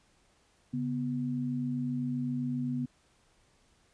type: tone pair together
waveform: sine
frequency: 139.25 / 246.9 Hz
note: C#3 / B3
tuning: +8 / 0 cents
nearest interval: minor seventh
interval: 992 cents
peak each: -35 / -31 dBFS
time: 0.73-2.86 s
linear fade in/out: 10 ms
effects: pink hiss -67 dBFS RMS until 3.93 s + resampled to 22050 Hz